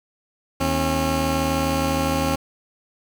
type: tone pair together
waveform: 15% pulse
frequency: 79.55 / 271.3 Hz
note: D#2 / C#4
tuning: +39 / -37 cents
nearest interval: octave + major sixth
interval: 2124 cents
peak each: -17 / -15 dBFS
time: 0.6-2.36 s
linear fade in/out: 10 ms
effects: 7-bit